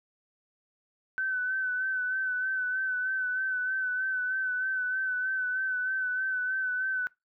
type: tone with vibrato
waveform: sine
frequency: 1518 Hz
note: F#6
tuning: 44 cents sharp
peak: -27 dBFS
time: 1.18-7.07 s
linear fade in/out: 0 ms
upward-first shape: sine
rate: 3.2 Hz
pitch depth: 33 cents each way
effects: noise-tail reverb RT60 0.2 s tail -22 dB re dry